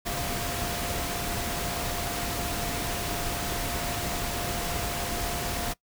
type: tone in noise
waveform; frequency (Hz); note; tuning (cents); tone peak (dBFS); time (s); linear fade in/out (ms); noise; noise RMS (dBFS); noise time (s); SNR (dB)
sine; 698.5; F5; 0; -37; 0.05-5.74; 20; pink; -31; 0.05-5.74; -9
effects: noise-tail reverb RT60 0.1 s tail -21 dB re dry